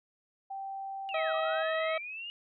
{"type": "tone", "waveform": "sine", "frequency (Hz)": 780, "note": "G5", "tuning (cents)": -9, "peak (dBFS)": -36, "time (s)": [0.5, 1.63], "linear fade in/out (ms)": 10}
{"type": "linear two-way sweep", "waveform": "sine", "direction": "down then up", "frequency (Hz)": [2886, 1162, 2886], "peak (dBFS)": -38, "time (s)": [1.09, 2.3], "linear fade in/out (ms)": 0, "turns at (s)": 1.35}
{"type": "harmonic tone", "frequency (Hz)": 640, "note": "D#5", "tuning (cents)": 49, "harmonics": [1, 2, 3, 4, 5, 6], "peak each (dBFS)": [-30, -36, -40, -42, -44, -46], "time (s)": [1.14, 1.98], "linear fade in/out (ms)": 5}
{"effects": []}